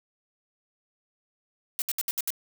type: noise bursts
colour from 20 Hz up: blue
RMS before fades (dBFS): -28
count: 6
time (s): 1.79-2.304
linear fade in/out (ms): 0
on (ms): 29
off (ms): 68
effects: none